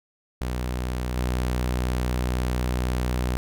sawtooth tone with level steps, 62 Hz, B1, 7 cents sharp, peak -22 / -19 dBFS, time 0.41-3.37 s, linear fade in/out 0 ms, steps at 1.16 s, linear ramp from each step 5 ms, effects none

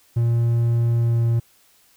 triangle tone with pitch glide, 117.3 to 116.42 Hz, A#2 to A#2, +11 to -2 cents, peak -14 dBFS, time 0.16-1.4 s, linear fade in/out 10 ms, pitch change -13 cents, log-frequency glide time 0.95-1.24 s, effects white hiss -57 dBFS RMS until 1.96 s

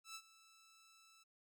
10% pulse tone with ADSR envelope, 1318.5 Hz, E6, in tune, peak -39 dBFS, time 0.04-1.24 s, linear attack 110 ms, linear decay 62 ms, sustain -18 dB, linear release 16 ms, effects none

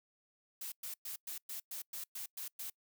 blue noise bursts, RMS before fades -43 dBFS, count 10, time 0.61-2.7 s, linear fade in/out 5 ms, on 110 ms, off 110 ms, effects noise-tail reverb RT60 0.1 s tail -25 dB re dry

